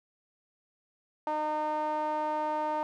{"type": "tone with band-pass filter", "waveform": "sawtooth", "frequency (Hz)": 305.3, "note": "D#4", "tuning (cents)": -33, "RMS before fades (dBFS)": -31, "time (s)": [1.27, 2.83], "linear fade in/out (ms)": 0, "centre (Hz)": 820, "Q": 7.9, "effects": []}